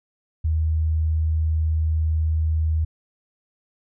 sine tone, 79.1 Hz, D#2, 29 cents sharp, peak -18 dBFS, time 0.44-2.85 s, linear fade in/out 10 ms, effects none

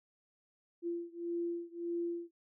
sine beating tone pair, 341.8 / 343.5 Hz, F4 / F4, -37 / -29 cents, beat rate 1.7 Hz, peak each -38 / -39 dBFS, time 0.82-2.31 s, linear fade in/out 50 ms, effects none

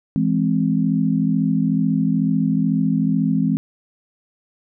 sine chord, E augmented, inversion none, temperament equal with one note detuned, 165.48 / 207.7 / 261.6 Hz, E3 / G#3 / B#3, +7 / 0 / 0 cents, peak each -20 dBFS, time 0.16-3.57 s, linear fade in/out 0 ms, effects none

